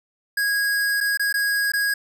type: tone with dropouts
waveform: square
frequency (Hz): 1648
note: G#6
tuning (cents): -14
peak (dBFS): -20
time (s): 0.37-1.94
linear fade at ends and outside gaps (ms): 5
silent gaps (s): 1.005-1.009 / 1.174-1.195 / 1.327-1.34 / 1.72-1.735
effects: none